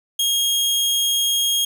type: tone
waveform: sawtooth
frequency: 3258 Hz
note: G#7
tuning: 34 cents flat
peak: -14 dBFS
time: 0.19-1.65 s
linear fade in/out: 5 ms
effects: none